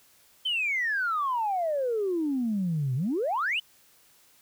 sine exponential two-way sweep, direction down then up, 3136 to 122.7 to 3136 Hz, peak -24 dBFS, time 0.45-3.6 s, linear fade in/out 10 ms, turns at 2.95 s, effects tanh soft clip ceiling -20 dBFS + white hiss -60 dBFS RMS until 4.41 s

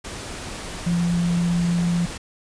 sine tone in noise, 172.9 Hz, F3, 17 cents flat, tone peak -18 dBFS, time 0.86-2.06 s, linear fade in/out 10 ms, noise pink, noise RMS -33 dBFS, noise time 0.04-2.18 s, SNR +12 dB, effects resampled to 22050 Hz

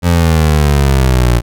25% pulse exponential sweep, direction down, 88.3 to 58.27 Hz, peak -4 dBFS, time 0.02-1.42 s, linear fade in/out 50 ms, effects none

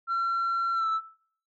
sine tone with pitch glide, 1360 to 1316.7 Hz, F6 to E6, -46 to -2 cents, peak -22 dBFS, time 0.07-1.01 s, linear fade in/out 50 ms, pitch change -56 cents, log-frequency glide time 0.74-0.88 s, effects noise-tail reverb RT60 0.5 s tail -17 dB re dry + tanh soft clip ceiling -23 dBFS

